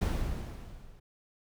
brown noise with level ramp, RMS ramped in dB -26 to -54 dBFS, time 0.01-1 s, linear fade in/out 10 ms, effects none

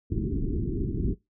pink low-pass noise, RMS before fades -28 dBFS, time 0.1-1.15 s, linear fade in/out 20 ms, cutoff 410 Hz, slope 96 dB/octave, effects noise-tail reverb RT60 0.2 s tail -22 dB re dry

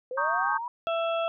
sine linear sweep, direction up, 489 to 987.8 Hz, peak -31 dBFS, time 0.11-0.68 s, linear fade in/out 2 ms
sine chord, Eb dominant seventh, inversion second, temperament equal, 932.3 / 1108.7 / 1244.5 / 1568 Hz, Bb5 / Db6 / Eb6 / G6, 0 / 0 / 0 / 0 cents, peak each -30 / -29 / -31 / -29 dBFS, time 0.17-0.58 s, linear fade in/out 10 ms
harmonic tone, 665 Hz, E5, 15 cents sharp, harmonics 1 / 2 / 4 / 5, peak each -26 / -32 / -38 / -40 dBFS, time 0.87-1.28 s, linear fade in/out 0 ms
effects none

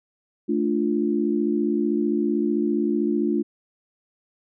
sine chord, D minor, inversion second, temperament equal, 220 / 293.7 / 349.2 Hz, A3 / D4 / F4, 0 / 0 / 0 cents, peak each -24 dBFS, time 0.48-3.43 s, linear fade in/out 20 ms, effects none

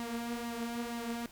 sawtooth tone with flanger, 235.1 Hz, A#3, 15 cents sharp, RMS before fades -38 dBFS, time 0-1.26 s, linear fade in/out 0 ms, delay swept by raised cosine 0.99 to 5.59 ms, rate 2.1 Hz, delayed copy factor +0.55, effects pink hiss -56 dBFS RMS until 1.31 s

